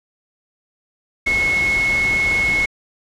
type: tone in noise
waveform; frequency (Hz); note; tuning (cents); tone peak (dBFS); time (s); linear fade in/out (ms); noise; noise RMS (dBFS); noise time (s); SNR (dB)
sine; 2182; C#7; -28; -15; 1.26-2.66; 10; pink; -27; 1.26-2.66; +9
effects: low-pass 7000 Hz 12 dB/octave